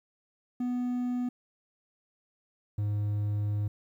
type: tone pair in turn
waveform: triangle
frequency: 246.9 / 103.81 Hz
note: B3 / G#2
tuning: 0 / 0 cents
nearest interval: octave + minor third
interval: 1500 cents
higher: first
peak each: -26 / -25 dBFS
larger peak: second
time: 0.6-1.29 / 2.78-3.68 s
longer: second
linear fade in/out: 5 ms
effects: 11-bit